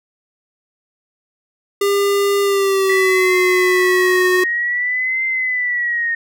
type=tone with pitch glide; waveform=square; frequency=401.2 to 365.8 Hz; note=G4 to F#4; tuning=+40 to -20 cents; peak=-14 dBFS; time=1.81-4.44 s; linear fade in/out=5 ms; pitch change=-160 cents; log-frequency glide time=2.42-3.38 s
type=tone with vibrato; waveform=sine; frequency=1955 Hz; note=B6; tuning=18 cents flat; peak=-16 dBFS; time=2.89-6.15 s; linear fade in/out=5 ms; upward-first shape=triangle; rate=0.53 Hz; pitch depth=110 cents each way
effects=none